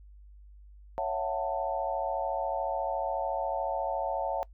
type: chord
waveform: sine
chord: F# minor seventh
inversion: second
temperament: just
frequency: 555 / 666 / 740 / 888 Hz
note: C#5 / E5 / F#5 / A5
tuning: +2 / +18 / 0 / +16 cents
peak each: -34 dBFS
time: 0.98-4.43 s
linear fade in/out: 0 ms
effects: noise-tail reverb RT60 0.1 s tail -23 dB re dry + added 50 Hz sine -49 dBFS peak until 4.53 s